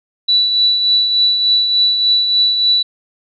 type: tone with tremolo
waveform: sine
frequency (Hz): 3951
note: B7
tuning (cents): 0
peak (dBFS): -8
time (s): 0.28-2.83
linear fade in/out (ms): 10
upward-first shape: triangle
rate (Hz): 3.4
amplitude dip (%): 50
effects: none